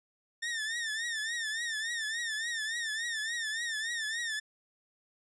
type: tone with vibrato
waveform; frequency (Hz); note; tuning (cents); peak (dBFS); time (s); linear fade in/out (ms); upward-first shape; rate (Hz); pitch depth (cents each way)
sawtooth; 1808; A6; +47; -29; 0.42-4.4; 10; triangle; 3.5; 110
effects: resampled to 22050 Hz